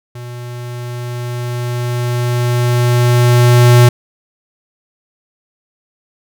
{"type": "tone with level ramp", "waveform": "square", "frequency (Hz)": 121.6, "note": "B2", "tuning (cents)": -26, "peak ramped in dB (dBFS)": [-27, -4], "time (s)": [0.15, 3.89], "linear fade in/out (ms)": 5, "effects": []}